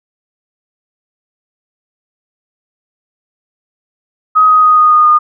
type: tone with pitch steps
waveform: sine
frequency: 1261 / 1253 / 1245.1 / 1237.2 / 1229.4 / 1221.6 Hz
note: D#6 / D#6 / D#6 / D#6 / D#6 / D#6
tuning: +23 / +12 / +1 / -10 / -21 / -32 cents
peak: -4 dBFS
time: 4.35-5.19 s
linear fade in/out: 20 ms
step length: 140 ms
effects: none